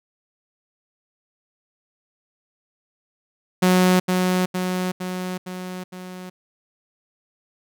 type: tone with echo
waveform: sawtooth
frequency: 183.1 Hz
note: F#3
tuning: 18 cents flat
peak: -10 dBFS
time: 3.62-4 s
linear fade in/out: 10 ms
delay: 460 ms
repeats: 5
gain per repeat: -4 dB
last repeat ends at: 6.3 s
effects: none